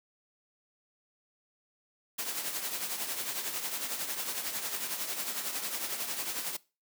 white noise with tremolo, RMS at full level -33 dBFS, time 2.18-6.57 s, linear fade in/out 10 ms, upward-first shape triangle, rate 11 Hz, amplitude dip 60%, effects noise-tail reverb RT60 0.3 s tail -21 dB re dry + high-pass 200 Hz 12 dB/octave

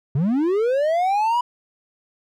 triangle linear sweep, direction up, 125.1 to 988 Hz, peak -15 dBFS, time 0.15-1.41 s, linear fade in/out 5 ms, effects none

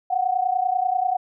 sine tone pair together, 726 / 756.2 Hz, F#5 / F#5, -33 / +38 cents, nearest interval minor second, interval 71 cents, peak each -22 dBFS, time 0.1-1.17 s, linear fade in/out 10 ms, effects none

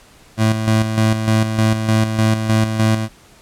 25% pulse tone with tremolo, 110 Hz, A2, in tune, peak -8 dBFS, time 0.37-3.09 s, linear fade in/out 50 ms, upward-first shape square, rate 3.3 Hz, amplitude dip 55%, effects pink hiss -47 dBFS RMS until 3.41 s + low-pass 11000 Hz 12 dB/octave

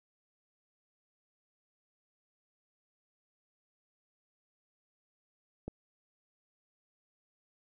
click, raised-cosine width 2 ms, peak -25 dBFS, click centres 5.68 s, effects none

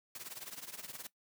white noise with tremolo, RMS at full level -43 dBFS, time 0.15-1.07 s, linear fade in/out 2 ms, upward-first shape triangle, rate 19 Hz, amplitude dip 90%, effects noise-tail reverb RT60 0.1 s tail -18 dB re dry + high-pass 100 Hz 12 dB/octave

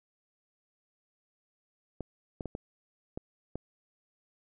clicks, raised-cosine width 2 ms, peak -23 dBFS, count 6, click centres 2.007 / 2.408 / 2.457 / 2.551 / 3.175 / 3.556 s, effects none

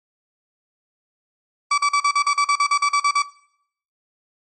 35% pulse tone bursts, 1152 Hz, D6, 34 cents flat, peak -13 dBFS, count 14, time 1.71-3.222 s, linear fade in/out 5 ms, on 69 ms, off 42 ms, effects noise-tail reverb RT60 0.7 s tail -21 dB re dry + MP3 32 kbps

